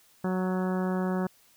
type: harmonic tone with a mistuned harmonic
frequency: 185 Hz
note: F#3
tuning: in tune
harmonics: 1 / 2 / 3 / 4 / 5 / 6 / 7 / 8 / 9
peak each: -27 / -33 / -37 / -39 / -41 / -43 / -44 / -45 / -46 dBFS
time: 0.24-1.27 s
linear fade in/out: 5 ms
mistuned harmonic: 9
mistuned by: +17 cents
effects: white hiss -61 dBFS RMS until 1.56 s